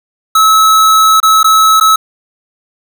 square tone with dropouts, 1296 Hz, E6, 30 cents flat, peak -5 dBFS, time 0.35-1.96 s, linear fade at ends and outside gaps 5 ms, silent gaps 1.202-1.229 / 1.431-1.443 / 1.8-1.809 s, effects none

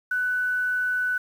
sine tone with quantisation, 1493 Hz, F#6, 15 cents sharp, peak -22 dBFS, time 0.11-1.18 s, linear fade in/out 5 ms, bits 8, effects none

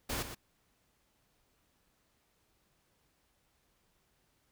pink noise with echo, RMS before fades -36 dBFS, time 0.09-0.23 s, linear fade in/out 10 ms, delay 120 ms, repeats 1, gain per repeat -9 dB, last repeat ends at 0.35 s, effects pink hiss -74 dBFS RMS until 4.51 s

